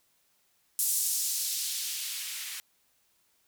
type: noise with band-pass filter sweep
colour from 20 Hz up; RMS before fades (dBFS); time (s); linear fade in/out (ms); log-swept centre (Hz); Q
violet; -32; 0.79-2.6; 0; 8400 to 1900; 1.1
effects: white hiss -70 dBFS RMS until 3.47 s